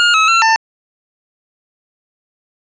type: tone with pitch steps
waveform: 25% pulse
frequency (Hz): 1420 / 1289 / 1353 / 894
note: F6 / E6 / E6 / A5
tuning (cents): +28 / -39 / +45 / +27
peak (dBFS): -5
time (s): 0-0.56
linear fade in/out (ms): 0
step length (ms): 140
effects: resampled to 16000 Hz